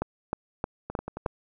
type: two click trains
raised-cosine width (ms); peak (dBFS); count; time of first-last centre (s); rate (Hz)
1; -20 / -13; 5 / 5; 0.9-1.26 / 0.02-1.262; 11.1 / 3.22
effects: none